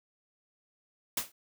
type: noise with exponential decay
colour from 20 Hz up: white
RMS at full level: -26 dBFS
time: 1.17-1.32 s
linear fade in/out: 5 ms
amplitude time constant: 32 ms
effects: none